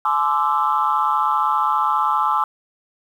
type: tone cluster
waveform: sine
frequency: 853 / 1037 / 1172 / 1322 Hz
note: G#5 / C6 / D6 / E6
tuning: +46 / -16 / -4 / +5 cents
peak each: -21 dBFS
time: 0.05-2.44 s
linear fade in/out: 2 ms
effects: tanh soft clip ceiling -7 dBFS + 8-bit